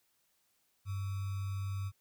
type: tone with sample-and-hold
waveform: sine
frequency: 97.6 Hz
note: G2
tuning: 7 cents flat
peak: -34 dBFS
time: 0.85-1.92 s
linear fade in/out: 50 ms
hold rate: 1225 Hz
effects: white hiss -75 dBFS RMS until 2 s